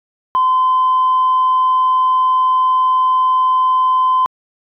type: tone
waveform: sine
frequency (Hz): 1027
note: C6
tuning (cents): -33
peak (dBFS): -9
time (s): 0.35-4.26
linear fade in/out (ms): 0
effects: tanh soft clip ceiling -7 dBFS